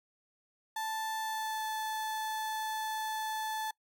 35% pulse tone with pitch glide, 880 to 871.4 Hz, A5 to A5, 0 to -17 cents, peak -32 dBFS, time 0.76-3.71 s, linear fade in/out 5 ms, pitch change -17 cents, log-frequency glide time 1.2-1.64 s, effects noise-tail reverb RT60 0.1 s tail -24 dB re dry

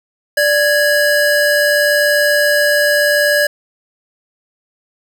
square tone pair together, 587.3 / 1661.2 Hz, D5 / G#6, 0 / 0 cents, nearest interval octave + tritone, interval 1800 cents, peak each -14 dBFS, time 0.37-3.47 s, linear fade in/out 5 ms, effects none

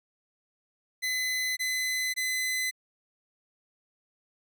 sawtooth tone bursts, 2025 Hz, B6, 43 cents sharp, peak -24 dBFS, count 3, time 1.02-2.712 s, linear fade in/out 20 ms, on 550 ms, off 21 ms, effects none

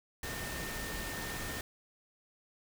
sine tone in noise, 1818 Hz, A#6, 44 cents flat, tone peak -44 dBFS, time 0.23-1.61 s, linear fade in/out 2 ms, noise pink, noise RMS -40 dBFS, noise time 0.23-1.61 s, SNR -7 dB, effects none

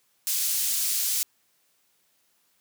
pink high-pass noise, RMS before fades -26 dBFS, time 0.27-1.23 s, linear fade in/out 0 ms, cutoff 6000 Hz, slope 12 dB/octave, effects white hiss -68 dBFS RMS until 2.6 s + high-pass 100 Hz 12 dB/octave

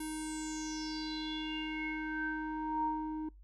square tone with low-pass filter sweep, 311.1 Hz, D#4, in tune, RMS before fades -38 dBFS, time 0-3.29 s, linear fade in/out 5 ms, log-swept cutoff 11000 to 630 Hz, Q 7.5, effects noise-tail reverb RT60 0.2 s tail -26 dB re dry + added 49 Hz sine -53 dBFS peak until 3.43 s

